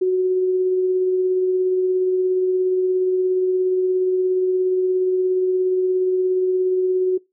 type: tone with tremolo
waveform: sine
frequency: 370 Hz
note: F#4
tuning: in tune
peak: -14 dBFS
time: 0.01-7.18 s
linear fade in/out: 10 ms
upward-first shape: triangle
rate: 17 Hz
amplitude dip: 25%
effects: noise-tail reverb RT60 0.2 s tail -22 dB re dry